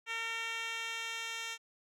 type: tone with band-pass filter sweep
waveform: 10% pulse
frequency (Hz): 456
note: A#4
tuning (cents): -38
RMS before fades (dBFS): -39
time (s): 0.06-1.58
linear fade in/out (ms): 50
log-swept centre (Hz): 2600 to 4200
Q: 1.3
effects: none